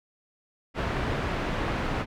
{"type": "low-pass noise", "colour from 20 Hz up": "pink", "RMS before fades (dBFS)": -29, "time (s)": [0.74, 2.06], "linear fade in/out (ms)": 50, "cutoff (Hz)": 2200, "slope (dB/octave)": 12, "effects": []}